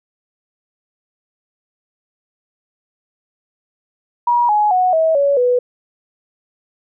sine tone with pitch steps, 959 / 839.7 / 735.2 / 643.8 / 563.7 / 493.6 Hz, A#5 / G#5 / F#5 / E5 / C#5 / B4, +49 / +19 / -11 / -41 / +29 / -1 cents, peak -11 dBFS, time 4.27-5.59 s, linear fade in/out 5 ms, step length 220 ms, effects none

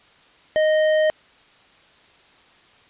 sine tone with tanh clipping, 621 Hz, D#5, 3 cents flat, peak -17 dBFS, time 0.56-1.1 s, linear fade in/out 0 ms, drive 13 dB, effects white hiss -53 dBFS RMS until 2.89 s + resampled to 8000 Hz

